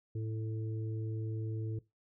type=harmonic tone; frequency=110 Hz; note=A2; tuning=in tune; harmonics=1 / 3 / 4; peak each=-35 / -45 / -47 dBFS; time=0.15-1.79 s; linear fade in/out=5 ms; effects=noise-tail reverb RT60 0.2 s tail -18 dB re dry